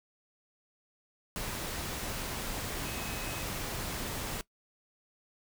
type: tone in noise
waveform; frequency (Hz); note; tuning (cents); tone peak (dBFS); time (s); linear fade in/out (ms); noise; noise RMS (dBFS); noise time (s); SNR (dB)
sine; 2546; D#7; +39; -46; 2.85-3.43; 0; pink; -37; 1.36-4.41; -12
effects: noise-tail reverb RT60 0.1 s tail -20 dB re dry